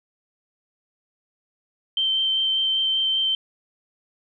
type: tone with vibrato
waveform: sine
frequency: 3118 Hz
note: G7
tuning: 10 cents flat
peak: -19 dBFS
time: 1.97-3.35 s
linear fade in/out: 2 ms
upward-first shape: sine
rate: 5.1 Hz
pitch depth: 9 cents each way
effects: none